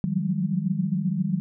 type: tone cluster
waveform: sine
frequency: 155.5 / 179.3 / 187 / 201.6 Hz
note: D#3 / F3 / F#3 / G3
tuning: -1 / +46 / +19 / +49 cents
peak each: -28 dBFS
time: 0.04-1.4 s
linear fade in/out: 0 ms
effects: none